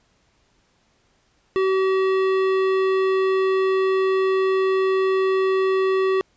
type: tone with hard clipping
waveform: sine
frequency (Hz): 380.9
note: G4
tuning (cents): -50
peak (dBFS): -19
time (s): 1.56-6.21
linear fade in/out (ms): 0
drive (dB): 14
effects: pink hiss -63 dBFS RMS until 6.36 s + resampled to 16000 Hz